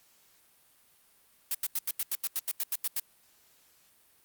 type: noise bursts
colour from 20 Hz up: blue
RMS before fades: -30 dBFS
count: 13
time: 1.51-2.998 s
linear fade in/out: 2 ms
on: 36 ms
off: 85 ms
effects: white hiss -64 dBFS RMS until 4.24 s + Opus 48 kbps